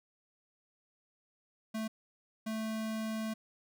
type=tone bursts at uneven times; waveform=square; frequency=220 Hz; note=A3; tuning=in tune; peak=-35 dBFS; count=2; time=1.74-1.88 / 2.46-3.34 s; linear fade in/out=10 ms; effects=none